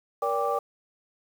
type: tone cluster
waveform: sine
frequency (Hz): 472.3 / 575 / 792 / 1172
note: A#4 / D5 / G5 / D6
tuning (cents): +23 / -37 / +18 / -4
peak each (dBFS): -29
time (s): 0.22-0.59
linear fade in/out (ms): 5
effects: tanh soft clip ceiling -13 dBFS + 8-bit